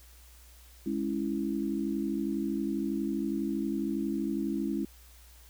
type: chord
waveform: sine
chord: C# minor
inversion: second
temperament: equal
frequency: 207.7 / 277.2 / 329.6 Hz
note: G#3 / C#4 / E4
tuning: 0 / 0 / 0 cents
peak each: -33 dBFS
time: 0.86-4.85 s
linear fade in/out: 5 ms
effects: added 60 Hz sine -53 dBFS peak until 5.49 s + white hiss -58 dBFS RMS until 5.49 s